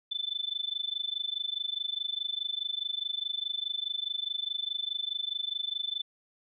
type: tone with amplitude modulation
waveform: sine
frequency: 3520 Hz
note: A7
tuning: in tune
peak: -27 dBFS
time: 0.11-6.02 s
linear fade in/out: 10 ms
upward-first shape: sine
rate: 24.8 Hz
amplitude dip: 95%
effects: none